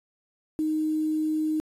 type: tone with quantisation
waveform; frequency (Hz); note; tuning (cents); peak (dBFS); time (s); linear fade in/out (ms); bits
sine; 310.5; D#4; -3; -23; 0.59-1.6; 0; 8
effects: resampled to 32000 Hz